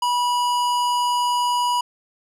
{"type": "tone with hard clipping", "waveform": "sine", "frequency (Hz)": 975, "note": "B5", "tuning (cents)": -23, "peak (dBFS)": -20, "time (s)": [0.02, 1.81], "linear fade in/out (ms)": 5, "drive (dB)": 16, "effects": []}